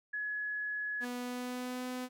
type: tone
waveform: sine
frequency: 1692 Hz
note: G#6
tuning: 32 cents sharp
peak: -34 dBFS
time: 0.13-1.05 s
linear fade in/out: 10 ms
type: tone with pitch glide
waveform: sawtooth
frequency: 245.8 to 252.1 Hz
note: B3 to B3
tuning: -8 to +36 cents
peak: -33 dBFS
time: 1-2.09 s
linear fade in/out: 50 ms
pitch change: +44 cents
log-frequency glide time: 1.13-1.86 s
effects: none